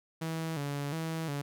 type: tone with vibrato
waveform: sawtooth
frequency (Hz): 152.1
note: D#3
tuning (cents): -39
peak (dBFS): -29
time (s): 0.21-1.42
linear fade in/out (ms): 10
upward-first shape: square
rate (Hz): 1.4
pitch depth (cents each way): 110
effects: none